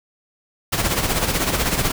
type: noise with tremolo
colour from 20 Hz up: pink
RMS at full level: -18 dBFS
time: 0.72-1.92 s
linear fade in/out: 10 ms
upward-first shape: sine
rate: 16 Hz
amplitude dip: 60%
effects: none